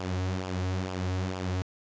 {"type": "tone with flanger", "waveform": "sawtooth", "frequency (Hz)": 92.5, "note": "F#2", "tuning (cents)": 0, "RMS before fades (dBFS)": -31, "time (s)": [0, 1.62], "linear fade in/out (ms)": 0, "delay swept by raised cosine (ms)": [0.48, 5.18], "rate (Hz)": 2.2, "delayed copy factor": -0.6, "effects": ["resampled to 16000 Hz", "10-bit"]}